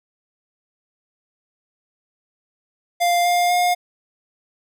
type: tone with pitch steps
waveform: square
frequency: 698.5 / 705.4 / 712.4 Hz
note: F5 / F5 / F5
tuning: 0 / +17 / +34 cents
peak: -16 dBFS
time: 3-3.75 s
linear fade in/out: 20 ms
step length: 250 ms
effects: none